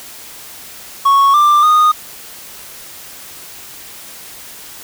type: tone with pitch steps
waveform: triangle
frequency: 1107 / 1185 / 1233 Hz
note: C#6 / D6 / D#6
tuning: -3 / +15 / -16 cents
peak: -5 dBFS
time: 1.05-1.92 s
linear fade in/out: 10 ms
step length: 290 ms
effects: white hiss -34 dBFS RMS until 4.83 s